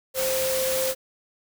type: tone in noise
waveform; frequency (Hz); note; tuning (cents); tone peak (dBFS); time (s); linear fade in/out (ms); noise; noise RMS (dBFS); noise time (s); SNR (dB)
sine; 523.3; C5; 0; -24; 0.14-0.95; 50; white; -28; 0.14-0.95; +1
effects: none